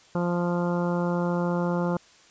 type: harmonic tone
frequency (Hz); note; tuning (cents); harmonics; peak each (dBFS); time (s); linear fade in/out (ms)
174.61; F3; 0; 1 / 2 / 3 / 4 / 5 / 6 / 7 / 8; -25 / -31 / -30 / -39 / -35 / -38 / -40 / -40; 0.15-1.97; 2
effects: white hiss -55 dBFS RMS until 2.3 s + resampled to 16000 Hz